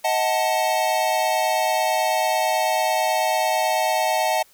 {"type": "chord", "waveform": "square", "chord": "D# diminished", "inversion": "none", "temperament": "equal with one note detuned", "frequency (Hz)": [630.9, 740, 880], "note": ["D#5", "F#5", "A5"], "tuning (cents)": [24, 0, 0], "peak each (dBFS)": -24, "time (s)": [0.04, 4.43], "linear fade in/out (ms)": 10, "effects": ["white hiss -55 dBFS RMS until 4.53 s"]}